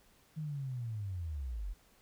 sine linear sweep, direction down, 158.9 to 41.2 Hz, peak -36 dBFS, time 0.36-1.74 s, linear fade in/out 20 ms, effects pink hiss -66 dBFS RMS until 2.01 s

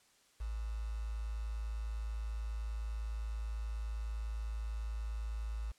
sine tone with quantisation, 54.8 Hz, A1, 6 cents flat, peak -36 dBFS, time 0.4-5.72 s, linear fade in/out 10 ms, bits 9, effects white hiss -68 dBFS RMS until 5.78 s + low-pass 9000 Hz 12 dB/octave

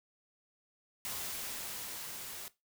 white noise with level ramp, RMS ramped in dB -39 to -45 dBFS, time 1.05-2.48 s, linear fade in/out 0 ms, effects noise-tail reverb RT60 0.2 s tail -17 dB re dry

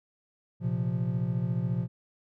triangle chord, Bb suspended second, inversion none, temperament equal, 116.54 / 130.81 / 174.61 Hz, Bb2 / C3 / F3, 0 / 0 / 0 cents, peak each -29 dBFS, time 0.6-1.88 s, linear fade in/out 50 ms, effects none

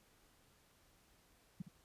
sine tone with echo, 178 Hz, F3, 33 cents sharp, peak -39 dBFS, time 1.6-1.62 s, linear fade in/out 5 ms, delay 64 ms, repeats 1, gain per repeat -10 dB, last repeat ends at 1.684 s, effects pink hiss -70 dBFS RMS until 1.84 s + resampled to 32000 Hz

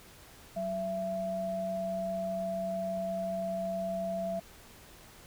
sine tone pair together, 187.8 / 669.2 Hz, F#3 / E5, +26 / +26 cents, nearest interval octave + minor seventh, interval 2200 cents, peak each -38 / -32 dBFS, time 0.56-4.4 s, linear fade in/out 10 ms, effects pink hiss -54 dBFS RMS until 5.26 s

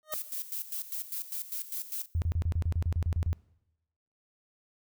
25% pulse tone with exponential growth, 618 Hz, D#5, 12 cents flat, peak -28 dBFS, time 0.03-0.14 s, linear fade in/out 0 ms, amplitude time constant 22 ms
violet noise with tremolo, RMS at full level -35 dBFS, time 0.12-2.06 s, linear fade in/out 2 ms, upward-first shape square, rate 5 Hz, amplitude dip 75%
sine tone bursts, 83.6 Hz, E2, 25 cents sharp, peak -25 dBFS, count 12, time 2.15-3.33 s, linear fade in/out 0 ms, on 69 ms, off 32 ms
effects noise-tail reverb RT60 0.9 s tail -22 dB re dry

